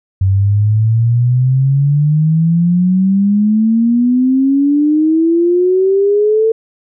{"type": "exponential sweep", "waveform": "sine", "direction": "up", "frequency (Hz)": [94.4, 450], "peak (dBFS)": -8, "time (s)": [0.21, 6.52], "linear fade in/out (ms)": 5, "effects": []}